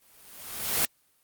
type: noise with exponential growth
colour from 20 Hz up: white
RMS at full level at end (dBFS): -22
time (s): 0.02-0.85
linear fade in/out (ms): 1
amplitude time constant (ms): 180
effects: white hiss -67 dBFS RMS until 1.23 s + Opus 24 kbps